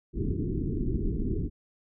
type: low-pass noise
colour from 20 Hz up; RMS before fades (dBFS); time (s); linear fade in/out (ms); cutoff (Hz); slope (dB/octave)
pink; -29; 0.13-1.5; 50; 420; 96
effects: none